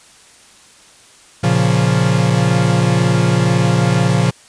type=chord; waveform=45% pulse; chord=Bb minor; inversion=none; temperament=equal; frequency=116.54 / 138.59 / 174.61 Hz; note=Bb2 / Db3 / F3; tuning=0 / 0 / 0 cents; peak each=-16 dBFS; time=1.43-4.31 s; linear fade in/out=10 ms; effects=white hiss -45 dBFS RMS until 4.48 s + resampled to 22050 Hz